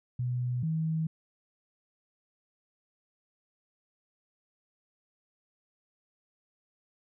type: tone pair in turn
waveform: sine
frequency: 123.9 / 159.83 Hz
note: B2 / D#3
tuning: +6 / +47 cents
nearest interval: major third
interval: 441 cents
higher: second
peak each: -28 / -27 dBFS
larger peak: second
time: 0.19-0.63 / 0.63-1.07 s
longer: neither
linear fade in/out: 5 ms
effects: none